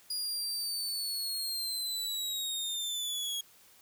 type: linear sweep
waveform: sawtooth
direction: down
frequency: 4885 to 3300 Hz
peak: -30 dBFS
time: 0.1-3.41 s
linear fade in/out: 5 ms
effects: white hiss -60 dBFS RMS until 3.81 s